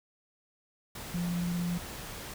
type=tone in noise; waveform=sine; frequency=174.4 Hz; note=F3; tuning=2 cents flat; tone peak=-29 dBFS; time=1.14-1.78 s; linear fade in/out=5 ms; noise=pink; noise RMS=-42 dBFS; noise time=0.95-2.34 s; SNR=+10 dB; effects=none